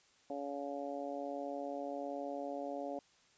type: harmonic tone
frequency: 141.3 Hz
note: C#3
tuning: 34 cents sharp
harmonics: 2 / 3 / 4 / 5 / 6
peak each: -44 / -48 / -42 / -44 / -53 dBFS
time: 0.3-2.99 s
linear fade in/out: 2 ms
effects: white hiss -68 dBFS RMS until 3.37 s + resampled to 16000 Hz